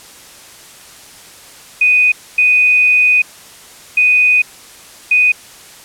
sine tone bursts at uneven times, 2489 Hz, D#7, in tune, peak -7 dBFS, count 4, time 1.81-2.12 / 2.38-3.22 / 3.97-4.42 / 5.11-5.32 s, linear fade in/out 5 ms, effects white hiss -38 dBFS RMS until 5.84 s + low-pass 11000 Hz 12 dB/octave

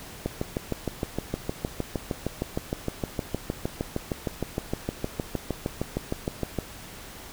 click train, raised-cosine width 2 ms, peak -13 dBFS, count 42, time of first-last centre 0.26-6.587 s, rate 6.48 Hz, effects pink hiss -43 dBFS RMS until 7.32 s

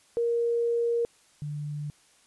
sine tone pair in turn, 469.3 / 147.82 Hz, A#4 / D3, +12 / +12 cents, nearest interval octave + minor sixth, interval 2000 cents, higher first, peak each -23 / -31 dBFS, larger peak first, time 0.17-1.05 / 1.42-1.9 s, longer first, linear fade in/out 0 ms, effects white hiss -61 dBFS RMS until 2.26 s + resampled to 24000 Hz

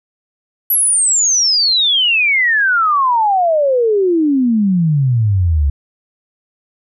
sine exponential sweep, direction down, 11840 to 68 Hz, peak -10 dBFS, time 0.7-5.7 s, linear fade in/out 5 ms, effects none

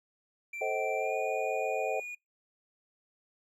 triangle tone with pitch glide, 2351 to 2445 Hz, D7 to D#7, +1 to -31 cents, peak -36 dBFS, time 0.53-2.15 s, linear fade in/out 5 ms, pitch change +68 cents, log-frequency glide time 0.97-1.15 s
sine chord, A diminished seventh, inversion none, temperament just, 440 / 528 / 633.6 / 760.3 Hz, A4 / C5 / Eb5 / Gb5, 0 / +16 / +31 / +47 cents, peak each -35 dBFS, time 0.61-2 s, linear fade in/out 5 ms
effects noise-tail reverb RT60 0.2 s tail -25 dB re dry

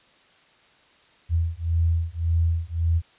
sine beating tone pair, 82.41 / 84.21 Hz, E2 / E2, 0 / +37 cents, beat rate 1.8 Hz, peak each -23 dBFS, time 1.29-3.02 s, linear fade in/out 50 ms, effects white hiss -57 dBFS RMS until 3.18 s + resampled to 8000 Hz

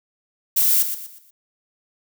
violet noise with echo, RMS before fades -17 dBFS, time 0.56-0.83 s, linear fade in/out 10 ms, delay 120 ms, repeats 4, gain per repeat -9 dB, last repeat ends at 1.31 s, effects none

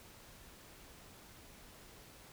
silence, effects pink hiss -57 dBFS RMS until 2.32 s

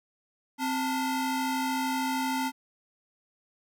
45% pulse ring-modulated tone, 577 Hz, D5, 31 cents flat, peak -24 dBFS, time 0.58-2.52 s, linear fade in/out 50 ms, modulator 315 Hz, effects none

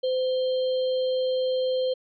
sine tone with sample-and-hold, 513 Hz, C5, 34 cents flat, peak -22 dBFS, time 0.03-1.94 s, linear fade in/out 10 ms, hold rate 3675 Hz, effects resampled to 11025 Hz

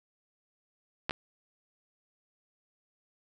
clicks, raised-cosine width 0.3 ms, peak -13 / -16 dBFS, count 2, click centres 1.095 / 1.109 s, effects none

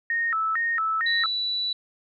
sine tone with vibrato, 1558 Hz, G6, 11 cents flat, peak -22 dBFS, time 0.1-1.26 s, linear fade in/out 2 ms, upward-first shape square, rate 2.2 Hz, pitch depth 300 cents each way
sine tone, 3951 Hz, B7, in tune, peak -24 dBFS, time 1.06-1.73 s, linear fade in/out 5 ms
effects none

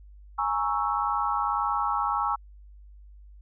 sine chord, A# half-diminished seventh, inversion third, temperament equal, 830.6 / 932.3 / 1108.7 / 1318.5 Hz, G#5 / A#5 / C#6 / E6, 0 / 0 / 0 / 0 cents, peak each -29 / -31 / -29 / -29 dBFS, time 0.38-2.36 s, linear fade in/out 10 ms, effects added 50 Hz sine -46 dBFS peak until 3.41 s

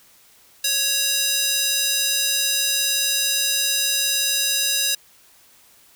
square tone with high-pass filter, 554.4 Hz, C#5, in tune, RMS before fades -21 dBFS, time 0.64-4.95 s, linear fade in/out 5 ms, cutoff 4100 Hz, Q 1, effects white hiss -53 dBFS RMS until 5.95 s

